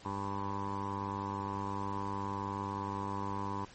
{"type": "tone with low-pass filter", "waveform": "15% pulse", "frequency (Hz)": 99.3, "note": "G2", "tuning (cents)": 23, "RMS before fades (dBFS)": -37, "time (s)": [0.05, 3.65], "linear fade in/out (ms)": 5, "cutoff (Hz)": 1000, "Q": 6.4, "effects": ["pink hiss -55 dBFS RMS until 3.74 s", "MP3 32 kbps"]}